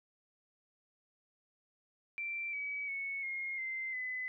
sine tone with pitch steps, 2349 / 2278 / 2209 / 2143 / 2078 / 2016 Hz, D7 / C#7 / C#7 / C7 / C7 / B6, 0 / +47 / -7 / +41 / -12 / +35 cents, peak -36 dBFS, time 2.18-4.28 s, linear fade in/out 0 ms, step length 350 ms, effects none

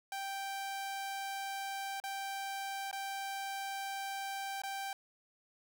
sawtooth tone with dropouts, 784 Hz, G5, in tune, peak -34 dBFS, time 0.12-4.93 s, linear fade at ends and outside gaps 2 ms, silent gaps 2.001-2.038 / 2.913-2.928 / 4.619-4.635 s, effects none

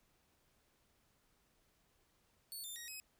10% pulse tone with pitch steps, 4435 / 3577 / 1885 / 2549 Hz, C#8 / A7 / A#6 / D#7, 0 / +28 / +19 / +41 cents, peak -38 dBFS, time 2.52-3 s, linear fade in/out 0 ms, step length 120 ms, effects pink hiss -75 dBFS RMS until 3.19 s

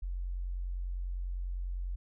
sine tone, 45 Hz, F#1, 47 cents flat, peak -33 dBFS, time 0.02-1.96 s, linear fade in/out 10 ms, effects none

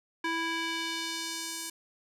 square tone with band-pass filter sweep, 329.4 Hz, E4, 1 cent flat, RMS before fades -34 dBFS, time 0.24-1.7 s, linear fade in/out 5 ms, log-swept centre 1700 to 8700 Hz, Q 1, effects none

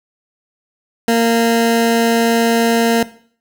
20% pulse tone, 230.8 Hz, A#3, 17 cents flat, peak -6 dBFS, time 1.08-3.03 s, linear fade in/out 2 ms, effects noise-tail reverb RT60 0.5 s tail -17 dB re dry

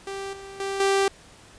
sawtooth tone with level steps, 392 Hz, G4, in tune, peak -27 / -35 / -23 / -15 dBFS, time 0.07-1.08 s, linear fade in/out 2 ms, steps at 0.33 / 0.6 / 0.8 s, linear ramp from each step 2 ms, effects pink hiss -50 dBFS RMS until 1.58 s + resampled to 22050 Hz

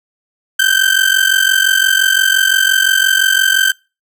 30% pulse ring-modulated tone, 1554 Hz, G6, 16 cents flat, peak -4 dBFS, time 0.59-3.72 s, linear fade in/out 5 ms, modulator 22.9 Hz, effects noise-tail reverb RT60 0.3 s tail -26 dB re dry

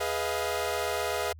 sawtooth chord, F half-diminished seventh, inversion first, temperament equal with one note detuned, 415.3 / 493.9 / 630.6 / 698.5 Hz, Ab4 / Cb5 / Eb5 / F5, 0 / 0 / +23 / 0 cents, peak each -30 dBFS, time 0-1.33 s, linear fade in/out 10 ms, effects added 79 Hz sine -45 dBFS peak until 1.39 s

